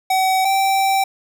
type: tone pair in turn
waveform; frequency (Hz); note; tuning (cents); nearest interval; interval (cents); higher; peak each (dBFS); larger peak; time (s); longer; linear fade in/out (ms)
square; 757 / 776.9; F#5 / G5; +39 / -16; unison; 45; second; -15; neither; 0.1-0.45 / 0.45-1.04; second; 5
effects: none